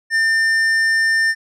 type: tone with hard clipping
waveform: sine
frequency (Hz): 1800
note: A6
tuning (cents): +39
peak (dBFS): -15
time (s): 0.1-1.35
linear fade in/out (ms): 50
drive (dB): 8
effects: none